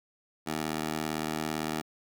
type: tone with high-pass filter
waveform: 15% pulse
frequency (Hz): 77.78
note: D#2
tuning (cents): 0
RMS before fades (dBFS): -33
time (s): 0.46-1.82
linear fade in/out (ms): 20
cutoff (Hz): 280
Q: 0.75
effects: none